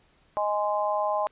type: harmonic tone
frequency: 207.7 Hz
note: G#3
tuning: in tune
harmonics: 3 / 4 / 5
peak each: -27 / -28 / -29 dBFS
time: 0.37-1.27 s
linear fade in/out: 0 ms
effects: pink hiss -63 dBFS RMS until 1.31 s + resampled to 8000 Hz